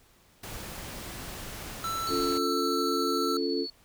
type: noise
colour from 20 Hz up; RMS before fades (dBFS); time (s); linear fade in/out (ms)
pink; -40; 0.43-2.38; 5
type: tone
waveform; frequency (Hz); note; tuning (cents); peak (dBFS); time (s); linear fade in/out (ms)
square; 1331; E6; +16; -31; 1.84-3.37; 2
type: tone with tremolo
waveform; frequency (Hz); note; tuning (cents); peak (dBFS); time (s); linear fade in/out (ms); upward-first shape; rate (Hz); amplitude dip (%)
sine; 4427; C#8; -3; -34; 2.07-3.7; 2; square; 14; 30
type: chord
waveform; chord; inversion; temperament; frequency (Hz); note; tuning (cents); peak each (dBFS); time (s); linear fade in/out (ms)
sine; Db augmented; none; equal; 277.2 / 349.2 / 440; Db4 / F4 / A4; 0 / 0 / 0; -31; 2.08-3.67; 50
effects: pink hiss -61 dBFS RMS until 3.84 s